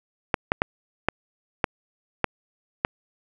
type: clicks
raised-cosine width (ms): 0.5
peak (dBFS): -4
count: 7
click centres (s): 0.342 / 0.519 / 0.619 / 1.086 / 1.642 / 2.243 / 2.849
effects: none